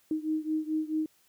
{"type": "beating tone pair", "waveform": "sine", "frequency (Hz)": [310.4, 315], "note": ["D#4", "D#4"], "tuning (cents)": [-4, 21], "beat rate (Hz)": 4.6, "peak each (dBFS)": [-30, -32], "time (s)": [0.11, 1.06], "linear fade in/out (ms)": 2, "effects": ["white hiss -66 dBFS RMS until 1.28 s"]}